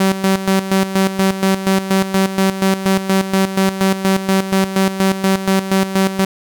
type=tone with tremolo; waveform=sawtooth; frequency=192 Hz; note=G3; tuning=36 cents flat; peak=-7 dBFS; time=0-6.25 s; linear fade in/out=5 ms; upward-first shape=square; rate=4.2 Hz; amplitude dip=70%; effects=none